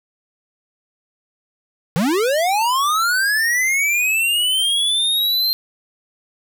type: linear sweep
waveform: square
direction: up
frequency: 150 to 4182 Hz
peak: -16 dBFS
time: 1.96-5.53 s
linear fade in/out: 0 ms
effects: none